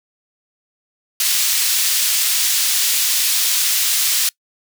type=high-pass noise; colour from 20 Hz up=pink; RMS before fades=-17 dBFS; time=1.2-4.29 s; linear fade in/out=2 ms; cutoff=3600 Hz; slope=12 dB/octave; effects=noise-tail reverb RT60 0.1 s tail -24 dB re dry